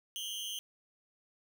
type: tone with amplitude modulation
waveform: sawtooth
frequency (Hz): 3087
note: G7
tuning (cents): -27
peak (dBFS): -30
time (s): 0.16-0.59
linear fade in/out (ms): 0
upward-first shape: sine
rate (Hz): 214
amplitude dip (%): 100
effects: none